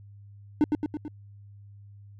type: tone with echo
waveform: triangle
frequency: 300 Hz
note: D4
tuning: 37 cents sharp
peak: -15 dBFS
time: 0.61-0.64 s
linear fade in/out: 0 ms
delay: 110 ms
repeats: 4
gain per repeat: -4 dB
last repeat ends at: 1.08 s
effects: added 101 Hz sine -46 dBFS peak until 2.19 s